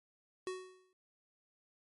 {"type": "tone with exponential decay", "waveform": "square", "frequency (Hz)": 371.2, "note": "F#4", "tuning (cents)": 6, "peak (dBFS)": -36, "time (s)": [0.47, 0.93], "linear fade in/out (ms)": 1, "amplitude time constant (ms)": 100, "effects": ["MP3 48 kbps"]}